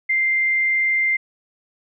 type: tone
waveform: sine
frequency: 2093 Hz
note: C7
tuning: in tune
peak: -16 dBFS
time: 0.09-1.17 s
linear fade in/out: 10 ms
effects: none